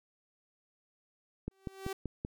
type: click train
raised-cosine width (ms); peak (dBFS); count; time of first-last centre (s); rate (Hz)
3; -23; 5; 1.48-2.249; 5.2
type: tone with exponential growth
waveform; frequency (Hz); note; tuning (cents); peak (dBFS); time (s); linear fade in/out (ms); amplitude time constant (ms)
sawtooth; 385.9; G4; -27; -31; 1.51-1.93; 5; 90
effects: none